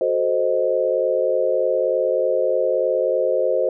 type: chord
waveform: sine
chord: F# diminished seventh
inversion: none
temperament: equal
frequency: 370 / 440 / 523.3 / 622.3 Hz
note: F#4 / A4 / C5 / Eb5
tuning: 0 / 0 / 0 / 0 cents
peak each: -25 / -25 / -19 / -23 dBFS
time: 0.01-3.69 s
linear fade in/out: 2 ms
effects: none